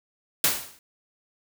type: noise with exponential decay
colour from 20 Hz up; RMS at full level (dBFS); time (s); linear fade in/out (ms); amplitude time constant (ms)
white; -18; 0.44-0.79; 2; 76
effects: none